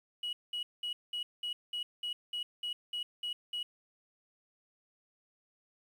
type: tone bursts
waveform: sine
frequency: 2915 Hz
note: F#7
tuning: 26 cents flat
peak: -32 dBFS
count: 12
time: 0.23-3.63 s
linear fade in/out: 5 ms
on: 100 ms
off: 200 ms
effects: tanh soft clip ceiling -32 dBFS + 10-bit